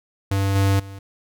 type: tone with level steps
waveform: square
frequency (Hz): 98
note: G2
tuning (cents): 0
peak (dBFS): -19 / -16 / -35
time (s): 0.31-0.99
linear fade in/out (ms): 5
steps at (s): 0.55 / 0.79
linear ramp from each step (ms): 10
effects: none